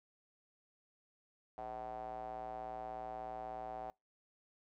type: tone with band-pass filter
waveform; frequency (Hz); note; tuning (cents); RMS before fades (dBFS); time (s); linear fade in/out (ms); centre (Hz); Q
square; 58.27; A#1; 0; -45; 1.58-3.9; 0; 730; 7.4
effects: noise-tail reverb RT60 0.2 s tail -25 dB re dry